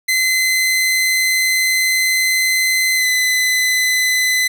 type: tone with pitch glide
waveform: sawtooth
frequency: 2048 to 2017 Hz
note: C7 to B6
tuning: -38 to +36 cents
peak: -10 dBFS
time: 0.08-4.48 s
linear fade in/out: 10 ms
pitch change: -26 cents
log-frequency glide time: 2.96-3.06 s
effects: none